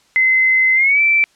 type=tone with pitch glide; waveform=sine; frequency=2054 to 2332 Hz; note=C7 to D7; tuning=-33 to -13 cents; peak=-10 dBFS; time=0.16-1.24 s; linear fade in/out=0 ms; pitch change=+220 cents; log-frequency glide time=0.74-1.01 s; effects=white hiss -55 dBFS RMS until 1.35 s + low-pass 7000 Hz 12 dB/octave